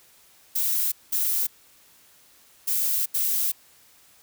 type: noise bursts at uneven times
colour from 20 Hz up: violet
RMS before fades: -24 dBFS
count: 4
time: 0.55-0.92 / 1.12-1.47 / 2.67-3.06 / 3.14-3.52 s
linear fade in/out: 10 ms
effects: white hiss -56 dBFS RMS until 4.22 s